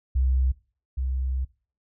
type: tone pair in turn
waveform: sine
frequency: 64.7 / 64.92 Hz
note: C2 / C2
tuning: -19 / -13 cents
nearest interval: unison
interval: 6 cents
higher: second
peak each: -19 / -24 dBFS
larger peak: first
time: 0.15-0.52 / 0.97-1.45 s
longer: second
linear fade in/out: 10 ms
effects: noise-tail reverb RT60 0.4 s tail -21 dB re dry